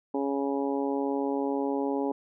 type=harmonic tone; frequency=138.9 Hz; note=C#3; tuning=4 cents sharp; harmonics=2 / 3 / 4 / 5 / 6 / 7; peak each=-29 / -31 / -35 / -42 / -35 / -41 dBFS; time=0.14-2.12 s; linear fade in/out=5 ms; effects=none